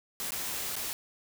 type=noise with dropouts; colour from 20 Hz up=white; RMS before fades=-35 dBFS; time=0.2-0.93 s; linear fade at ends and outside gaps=0 ms; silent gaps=0.307-0.32 / 0.756-0.764 s; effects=none